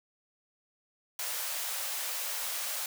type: high-pass noise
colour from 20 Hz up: white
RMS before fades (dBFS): -35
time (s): 1.19-2.86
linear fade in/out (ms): 2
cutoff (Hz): 500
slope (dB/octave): 48
effects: none